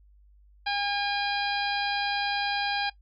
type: harmonic tone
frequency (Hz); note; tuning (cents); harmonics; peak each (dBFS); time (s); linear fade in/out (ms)
810; G#5; -43; 1 / 2 / 3 / 4 / 5 / 6; -29 / -32 / -34 / -35 / -36 / -37; 0.66-2.9; 10
effects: noise-tail reverb RT60 0.1 s tail -18 dB re dry + added 50 Hz sine -54 dBFS peak until 3.01 s